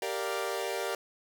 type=chord; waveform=sawtooth; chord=G minor seventh; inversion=none; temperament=equal; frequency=392 / 466.2 / 587.3 / 698.5 Hz; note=G4 / Bb4 / D5 / F5; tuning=0 / 0 / 0 / 0 cents; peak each=-32 / -32 / -33 / -36 dBFS; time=0.02-0.95 s; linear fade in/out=2 ms; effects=none